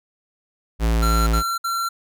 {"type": "tone", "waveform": "square", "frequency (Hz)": 56, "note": "A1", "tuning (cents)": 31, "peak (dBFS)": -17, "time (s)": [0.79, 1.43], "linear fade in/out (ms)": 50}
{"type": "tone bursts", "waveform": "square", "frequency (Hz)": 1362, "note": "F6", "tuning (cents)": -44, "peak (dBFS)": -22, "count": 3, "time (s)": [1.02, 1.89], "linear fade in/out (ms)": 10, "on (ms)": 250, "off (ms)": 60}
{"effects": []}